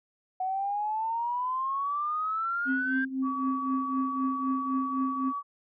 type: exponential sweep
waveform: sine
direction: up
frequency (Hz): 740 to 1598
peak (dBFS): -27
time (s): 0.4-3.05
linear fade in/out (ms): 5
type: tone with tremolo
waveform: sine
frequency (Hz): 264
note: C4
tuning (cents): +16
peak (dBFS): -24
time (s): 2.65-5.33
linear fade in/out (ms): 50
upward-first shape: triangle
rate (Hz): 3.9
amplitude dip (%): 80
type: tone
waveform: sine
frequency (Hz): 1138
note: C#6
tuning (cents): +45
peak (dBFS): -30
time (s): 3.22-5.43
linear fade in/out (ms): 50
effects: tanh soft clip ceiling -16 dBFS